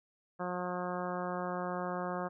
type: harmonic tone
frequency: 179.5 Hz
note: F3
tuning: 48 cents sharp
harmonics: 1 / 2 / 3 / 4 / 5 / 6 / 7 / 8 / 9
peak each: -40 / -42 / -40 / -41 / -45 / -43 / -44 / -50 / -49 dBFS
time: 0.39-2.29 s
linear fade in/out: 20 ms
effects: none

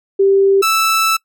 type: tone pair in turn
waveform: sine / sawtooth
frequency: 392 / 1318.5 Hz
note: G4 / E6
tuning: 0 / 0 cents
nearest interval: octave + major sixth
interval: 2100 cents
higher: second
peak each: -8 dBFS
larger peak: neither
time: 0.19-0.62 / 0.62-1.17 s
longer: second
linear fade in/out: 10 ms
effects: noise-tail reverb RT60 0.1 s tail -23 dB re dry

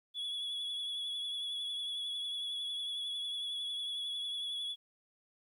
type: tone with vibrato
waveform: sine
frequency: 3391 Hz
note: G#7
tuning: 35 cents sharp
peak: -33 dBFS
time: 0.14-4.76 s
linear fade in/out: 50 ms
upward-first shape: triangle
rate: 11 Hz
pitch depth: 35 cents each way
effects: tanh soft clip ceiling -35 dBFS + 12-bit

